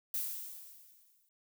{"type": "noise with exponential decay", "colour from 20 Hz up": "violet", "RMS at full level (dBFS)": -34, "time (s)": [0.14, 1.29], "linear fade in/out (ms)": 2, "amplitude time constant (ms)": 250, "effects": []}